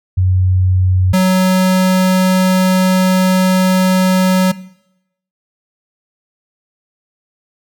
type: tone pair in turn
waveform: sine / square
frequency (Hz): 92.5 / 185.86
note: F#2 / F#3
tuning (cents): 0 / +8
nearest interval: octave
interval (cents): 1208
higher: second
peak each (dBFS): -9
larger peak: neither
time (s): 0.17-1.13 / 1.13-4.52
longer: second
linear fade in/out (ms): 10
effects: noise-tail reverb RT60 0.8 s tail -19 dB re dry